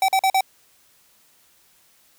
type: tone bursts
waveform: square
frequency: 768 Hz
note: G5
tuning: 36 cents flat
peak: -16 dBFS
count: 4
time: 0.02-0.408 s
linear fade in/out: 2 ms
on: 64 ms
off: 44 ms
effects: white hiss -58 dBFS RMS until 2.18 s